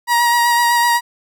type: tone with vibrato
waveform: 30% pulse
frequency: 951 Hz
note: A#5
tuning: 34 cents sharp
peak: -9 dBFS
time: 0.07-1.01 s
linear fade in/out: 50 ms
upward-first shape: sine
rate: 7.9 Hz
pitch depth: 18 cents each way
effects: none